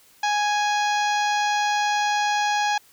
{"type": "harmonic tone", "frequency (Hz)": 830.6, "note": "G#5", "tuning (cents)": 0, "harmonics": [1, 2, 3, 4, 5, 6, 7, 8], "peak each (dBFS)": [-21, -27, -31, -33, -35, -37, -38, -39], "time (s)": [0.23, 2.78], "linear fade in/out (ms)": 5, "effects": ["white hiss -55 dBFS RMS until 2.92 s"]}